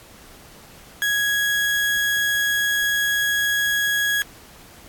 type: tone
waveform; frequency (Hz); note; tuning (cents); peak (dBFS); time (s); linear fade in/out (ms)
35% pulse; 1661.2; G#6; 0; -17; 1.02-4.22; 0
effects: pink hiss -46 dBFS RMS until 4.88 s + AAC 64 kbps